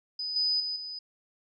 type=tone with level steps; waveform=sine; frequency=4991 Hz; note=D#8; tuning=5 cents sharp; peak=-31 / -24 / -30 / -36 dBFS; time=0.19-0.99 s; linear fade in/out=5 ms; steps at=0.36 / 0.6 / 0.76 s; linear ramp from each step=2 ms; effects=none